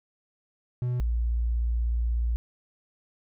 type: tone pair in turn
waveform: triangle / sine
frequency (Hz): 123.47 / 58.27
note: B2 / A#1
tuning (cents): 0 / 0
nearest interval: octave + minor second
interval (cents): 1300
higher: first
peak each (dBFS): -23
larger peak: neither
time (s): 0.82-1 / 1-2.36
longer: second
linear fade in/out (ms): 0
effects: none